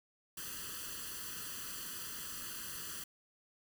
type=noise with comb filter; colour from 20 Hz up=white; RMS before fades=-44 dBFS; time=0.37-3.04 s; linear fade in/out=5 ms; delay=0.66 ms; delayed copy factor=+0.9; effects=none